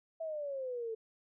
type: exponential sweep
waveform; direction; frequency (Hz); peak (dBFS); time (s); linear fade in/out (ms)
sine; down; 659.3 to 439; -36; 0.2-0.95; 10
effects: none